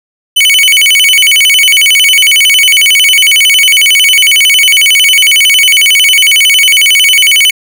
45% pulse tone with vibrato, 2596 Hz, E7, 27 cents flat, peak -3 dBFS, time 0.36-7.51 s, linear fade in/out 10 ms, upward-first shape square, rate 11 Hz, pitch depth 260 cents each way, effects none

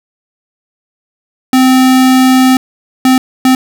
square tone bursts at uneven times, 258.8 Hz, C4, 19 cents flat, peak -5 dBFS, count 3, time 1.53-2.57 / 3.05-3.18 / 3.45-3.55 s, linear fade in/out 2 ms, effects none

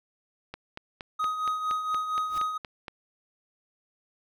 click train, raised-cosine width 0.3 ms, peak -21 dBFS, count 11, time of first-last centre 0.54-2.882 s, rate 4.27 Hz
triangle tone with tremolo, 1255 Hz, D#6, 15 cents sharp, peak -22 dBFS, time 1.19-2.58 s, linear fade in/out 10 ms, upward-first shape triangle, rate 4.3 Hz, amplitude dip 60%
pink noise with exponential growth, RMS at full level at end -40 dBFS, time 2.23-2.38 s, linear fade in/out 1 ms, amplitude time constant 32 ms
effects none

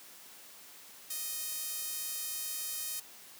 sawtooth tone with high-pass filter, 622.3 Hz, D#5, in tune, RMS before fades -38 dBFS, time 1.1-3 s, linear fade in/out 5 ms, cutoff 7600 Hz, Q 0.53, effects white hiss -53 dBFS RMS until 3.39 s + high-pass 150 Hz 12 dB/octave

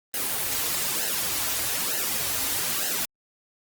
white noise with flanger, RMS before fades -27 dBFS, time 0.14-3.05 s, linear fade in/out 0 ms, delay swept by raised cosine 0.85 to 5.55 ms, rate 1.1 Hz, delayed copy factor -0.75, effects Opus 24 kbps

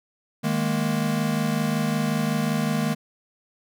square chord, D# suspended fourth, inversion none, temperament equal, 155.56 / 207.7 / 233.1 Hz, D#3 / G#3 / A#3, 0 / 0 / 0 cents, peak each -27 dBFS, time 0.43-2.95 s, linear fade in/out 20 ms, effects none

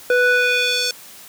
square tone with band-pass filter sweep, 493.9 Hz, B4, in tune, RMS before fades -17 dBFS, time 0.1-0.91 s, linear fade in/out 2 ms, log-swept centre 1000 to 5300 Hz, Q 1.8, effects white hiss -41 dBFS RMS until 1.28 s + high-pass 80 Hz 12 dB/octave

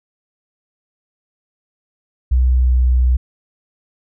sine tone with pitch glide, 63 to 62.49 Hz, B1 to B1, +35 to +21 cents, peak -10 dBFS, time 2.31-3.17 s, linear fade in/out 10 ms, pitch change -14 cents, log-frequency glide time 2.55-2.73 s, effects none

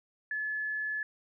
sine tone, 1719 Hz, A6, 41 cents flat, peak -31 dBFS, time 0.31-1.03 s, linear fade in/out 2 ms, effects none

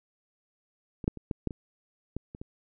clicks, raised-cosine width 3 ms, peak -24 / -11 / -28 / -17 / -15 / -25 / -20 / -28 / -26 dBFS, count 9, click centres 1.042 / 1.079 / 1.173 / 1.312 / 1.473 / 1.508 / 2.166 / 2.349 / 2.415 s, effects none

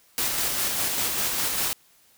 white noise with tremolo, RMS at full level -25 dBFS, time 0.18-1.73 s, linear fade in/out 0 ms, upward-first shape square, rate 5 Hz, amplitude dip 25%, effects white hiss -59 dBFS RMS until 2.17 s

